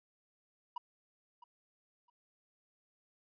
triangle tone with echo, 966 Hz, B5, 39 cents flat, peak -35 dBFS, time 0.76-0.78 s, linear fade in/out 5 ms, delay 660 ms, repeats 2, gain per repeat -15 dB, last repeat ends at 2.1 s, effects resampled to 11025 Hz

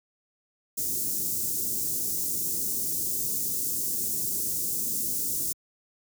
white band-stop noise, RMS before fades -29 dBFS, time 0.77-5.53 s, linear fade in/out 10 ms, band 390 to 6200 Hz, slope 24 dB/octave, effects high-pass 80 Hz 12 dB/octave

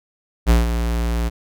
square tone with ADSR envelope, 58 Hz, A#1, 8 cents flat, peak -10 dBFS, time 0.46-1.3 s, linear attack 39 ms, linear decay 160 ms, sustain -9 dB, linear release 25 ms, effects none

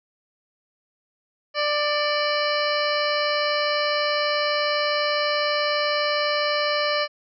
harmonic tone with a mistuned harmonic, 592 Hz, D5, 14 cents sharp, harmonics 1 / 2 / 3 / 4 / 5 / 7 / 8 / 9, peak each -24 / -27 / -29 / -30 / -31 / -32 / -33 / -34 dBFS, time 1.54-7.08 s, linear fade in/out 50 ms, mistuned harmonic 4, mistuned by -36 cents, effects none

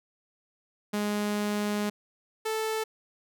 sawtooth tone pair in turn, 207.7 / 439.2 Hz, G#3 / A4, 0 / -3 cents, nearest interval octave + minor second, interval 1297 cents, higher second, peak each -23 / -24 dBFS, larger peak first, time 0.93-1.9 / 2.45-2.84 s, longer first, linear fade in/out 10 ms, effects none

